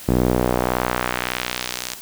sawtooth tone with band-pass filter sweep, 61.74 Hz, B1, in tune, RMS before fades -22 dBFS, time 0.08-1.95 s, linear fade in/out 5 ms, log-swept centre 280 to 7300 Hz, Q 0.88, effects white hiss -38 dBFS RMS until 2.01 s

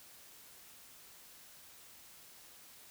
silence, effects white hiss -57 dBFS RMS until 2.9 s

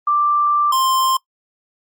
sine / square tone pair in turn, 1178 / 1049.5 Hz, D6 / C6, +5 / +5 cents, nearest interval major second, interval 200 cents, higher first, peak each -13 / -15 dBFS, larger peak first, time 0.07-0.72 / 0.72-1.17 s, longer first, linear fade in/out 5 ms, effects noise-tail reverb RT60 0.1 s tail -21 dB re dry + Opus 32 kbps

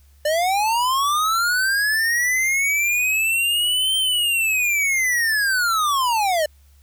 square linear two-way sweep, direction up then down, 587.3 to 3136 to 587.3 Hz, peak -18 dBFS, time 0.25-6.46 s, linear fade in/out 5 ms, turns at 3.97 s, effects added 70 Hz sine -49 dBFS peak until 6.82 s + white hiss -61 dBFS RMS until 6.82 s

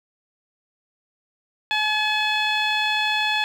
15% pulse tone with low-pass filter, 854 Hz, G#5, 48 cents sharp, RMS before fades -22 dBFS, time 1.71-3.44 s, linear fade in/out 0 ms, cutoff 3700 Hz, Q 1.9, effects 8-bit

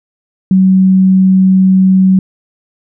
sine tone, 188.6 Hz, F#3, 33 cents sharp, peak -4 dBFS, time 0.51-2.19 s, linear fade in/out 2 ms, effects none

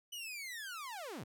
sawtooth linear sweep, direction down, 3000 to 82.2 Hz, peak -39 dBFS, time 0.12-1.24 s, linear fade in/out 10 ms, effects none

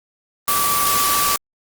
sine tone in noise, 1155 Hz, D6, 29 cents flat, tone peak -19 dBFS, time 0.48-1.36 s, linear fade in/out 0 ms, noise white, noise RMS -19 dBFS, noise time 0.48-1.36 s, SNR -3 dB, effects Opus 24 kbps

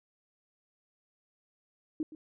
sine tone with echo, 311.1 Hz, D#4, in tune, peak -29 dBFS, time 2-2.03 s, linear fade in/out 2 ms, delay 120 ms, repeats 1, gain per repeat -15 dB, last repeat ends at 2.15 s, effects none

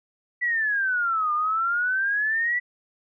sine exponential two-way sweep, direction down then up, 1975.5 to 1201 to 1975.5 Hz, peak -21 dBFS, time 0.41-2.6 s, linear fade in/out 20 ms, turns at 1.33 s, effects none

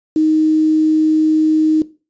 sine tone with quantisation, 312.3 Hz, D#4, 7 cents sharp, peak -10 dBFS, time 0.16-1.82 s, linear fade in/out 2 ms, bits 6, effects noise-tail reverb RT60 0.3 s tail -17 dB re dry + resampled to 16000 Hz

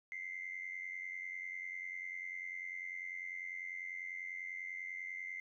sine tone with amplitude modulation, 2081 Hz, C7, 10 cents flat, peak -37 dBFS, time 0.12-5.4 s, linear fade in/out 0 ms, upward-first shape sine, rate 90.1 Hz, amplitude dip 80%, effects tanh soft clip ceiling -34 dBFS

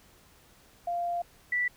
sine tone pair in turn, 695 / 1965.8 Hz, F5 / B6, -9 / -9 cents, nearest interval octave + tritone, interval 1800 cents, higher second, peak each -28 / -25 dBFS, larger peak second, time 0.87-1.22 / 1.52-1.68 s, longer first, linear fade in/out 5 ms, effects pink hiss -59 dBFS RMS until 1.76 s

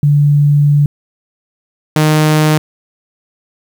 sine / sawtooth tone pair in turn, 145.4 / 154.05 Hz, D3 / D#3, -17 / -17 cents, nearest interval minor second, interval 100 cents, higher second, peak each -6 / -4 dBFS, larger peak second, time 0.03-0.86 / 1.96-2.58 s, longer first, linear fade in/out 2 ms, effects 7-bit

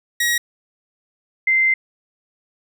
sawtooth / sine tone pair in turn, 1900 / 2080 Hz, A#6 / C7, +33 / -11 cents, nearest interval major second, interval 156 cents, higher second, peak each -13 dBFS, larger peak neither, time 0.2-0.38 / 1.47-1.74 s, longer second, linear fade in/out 5 ms, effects none

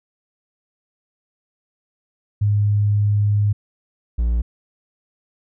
sine / triangle tone pair in turn, 103.4 / 58.03 Hz, G#2 / A#1, -7 / -7 cents, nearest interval minor seventh, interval 1000 cents, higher first, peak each -14 dBFS, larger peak neither, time 2.41-3.53 / 4.18-4.42 s, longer first, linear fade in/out 10 ms, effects none

